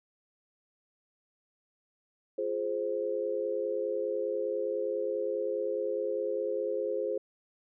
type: chord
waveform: sine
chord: F minor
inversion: none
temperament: just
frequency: 349.2 / 419.1 / 523.8 Hz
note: F4 / Ab4 / C5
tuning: 0 / +16 / +2 cents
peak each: -37 / -33 / -32 dBFS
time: 2.38-7.18 s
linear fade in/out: 5 ms
effects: none